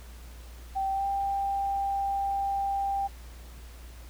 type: tone with pitch glide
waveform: sine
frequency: 777 to 791 Hz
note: G5 to G5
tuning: -16 to +15 cents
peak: -26 dBFS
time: 0.75-3.08 s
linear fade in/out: 20 ms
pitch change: +31 cents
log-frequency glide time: 0.92-1.06 s
effects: added 59 Hz sine -43 dBFS peak until 4.09 s + pink hiss -53 dBFS RMS until 4.09 s